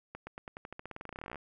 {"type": "accelerating click train", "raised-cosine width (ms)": 0.5, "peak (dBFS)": -27, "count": 26, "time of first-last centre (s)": [0.15, 1.357], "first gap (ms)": 120, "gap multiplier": 0.91, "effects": []}